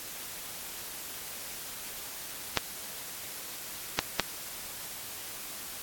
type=clicks; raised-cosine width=0.2 ms; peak=-6 dBFS; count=3; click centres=2.573 / 3.99 / 4.197 s; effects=white hiss -41 dBFS RMS until 5.82 s + AAC 64 kbps